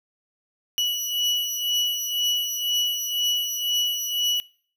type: beating tone pair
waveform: 35% pulse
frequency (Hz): 2939 / 2941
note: F#7 / F#7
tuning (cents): -12 / -11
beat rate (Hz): 2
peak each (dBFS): -26 / -23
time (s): 0.78-4.4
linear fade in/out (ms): 0
effects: noise-tail reverb RT60 0.5 s tail -22 dB re dry